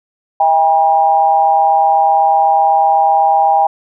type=tone with amplitude modulation; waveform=sine; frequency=802 Hz; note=G5; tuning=39 cents sharp; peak=-4 dBFS; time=0.4-3.67 s; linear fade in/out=5 ms; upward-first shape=sine; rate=160 Hz; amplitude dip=80%; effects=none